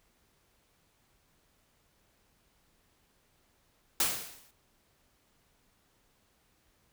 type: noise with exponential decay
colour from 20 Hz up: white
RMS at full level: -25 dBFS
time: 4-4.51 s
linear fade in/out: 2 ms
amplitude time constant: 110 ms
effects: pink hiss -70 dBFS RMS until 6.92 s